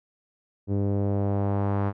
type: tone with low-pass filter sweep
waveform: sawtooth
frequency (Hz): 100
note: G2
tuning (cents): +35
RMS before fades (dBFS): -25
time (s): 0.67-1.93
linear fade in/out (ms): 50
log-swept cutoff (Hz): 380 to 1200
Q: 1.4
effects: none